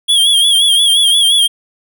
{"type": "tone with vibrato", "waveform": "square", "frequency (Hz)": 3292, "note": "G#7", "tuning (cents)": -16, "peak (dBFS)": -8, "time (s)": [0.08, 1.48], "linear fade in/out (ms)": 20, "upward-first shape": "sine", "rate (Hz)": 5.7, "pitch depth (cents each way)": 73, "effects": []}